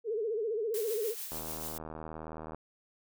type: tone with vibrato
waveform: sine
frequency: 440 Hz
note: A4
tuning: in tune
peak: -30 dBFS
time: 0.04-1.15 s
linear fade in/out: 50 ms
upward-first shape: sine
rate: 15 Hz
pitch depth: 120 cents each way
type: noise with tremolo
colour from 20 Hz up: blue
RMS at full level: -39 dBFS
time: 0.74-1.78 s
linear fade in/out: 2 ms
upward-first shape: triangle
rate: 6.8 Hz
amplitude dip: 45%
type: click train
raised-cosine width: 1 ms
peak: -28 dBFS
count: 98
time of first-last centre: 1.32-2.546 s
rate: 79.1 Hz
effects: none